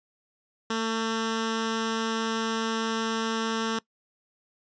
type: tone with notch filter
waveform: 10% pulse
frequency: 224.6 Hz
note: A3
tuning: 36 cents sharp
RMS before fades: -28 dBFS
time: 0.7-3.79 s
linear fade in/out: 5 ms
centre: 710 Hz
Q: 1.7
effects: noise-tail reverb RT60 0.1 s tail -22 dB re dry + resampled to 16000 Hz